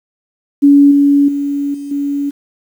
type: tone with level steps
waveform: sine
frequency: 283.7 Hz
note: C#4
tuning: 40 cents sharp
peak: -3 / -6 / -14 / -22 / -14 dBFS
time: 0.62-2.31 s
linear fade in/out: 20 ms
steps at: 0.91 / 1.28 / 1.74 / 1.91 s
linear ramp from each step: 5 ms
effects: 7-bit